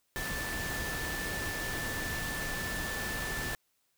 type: tone in noise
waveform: sine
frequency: 1760 Hz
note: A6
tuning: in tune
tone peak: -37 dBFS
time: 0.16-3.55 s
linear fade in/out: 0 ms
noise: pink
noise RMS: -37 dBFS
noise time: 0.16-3.55 s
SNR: -3 dB
effects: white hiss -75 dBFS RMS until 3.97 s